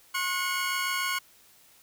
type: tone cluster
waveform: 25% pulse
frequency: 1077 / 1452 / 2221 Hz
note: C6 / F#6 / C#7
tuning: +50 / -33 / +3 cents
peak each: -27 / -28 / -30 dBFS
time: 0.14-1.19 s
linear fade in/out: 10 ms
effects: white hiss -58 dBFS RMS until 1.82 s